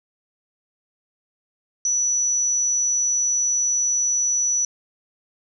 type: tone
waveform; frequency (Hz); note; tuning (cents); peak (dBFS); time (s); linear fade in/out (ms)
sine; 5920; F#8; 0; -18; 1.85-4.65; 2
effects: none